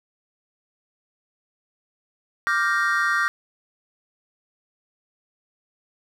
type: chord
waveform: triangle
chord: G minor seventh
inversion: second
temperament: equal with one note detuned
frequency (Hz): 1174.7 / 1402.6 / 1568 / 1864.7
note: D6 / F6 / G6 / Bb6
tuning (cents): 0 / +7 / 0 / 0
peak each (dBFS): -23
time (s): 2.47-3.28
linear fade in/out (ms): 0
effects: none